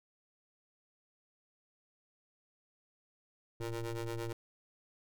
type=ring-modulated tone; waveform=25% pulse; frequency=116.7 Hz; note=A#2; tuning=2 cents sharp; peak=-30 dBFS; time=3.6-4.33 s; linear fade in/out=5 ms; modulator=229 Hz; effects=none